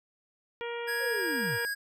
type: harmonic tone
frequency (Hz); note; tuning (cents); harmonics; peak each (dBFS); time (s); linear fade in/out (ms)
471.5; A#4; +20; 1 / 2 / 3 / 4 / 5 / 6 / 7; -35 / -41 / -44 / -44 / -44 / -49 / -49; 0.61-1.65; 0
type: tone with pitch glide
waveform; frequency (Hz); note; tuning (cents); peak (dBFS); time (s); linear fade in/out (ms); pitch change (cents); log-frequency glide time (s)
square; 1661.2 to 1643.1; G#6 to G#6; 0 to -19; -31; 0.87-1.75; 20; -19; 1.17-1.23
type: linear sweep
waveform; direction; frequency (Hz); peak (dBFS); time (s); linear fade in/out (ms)
sine; down; 554.4 to 87.31; -33; 0.99-1.59; 50
effects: none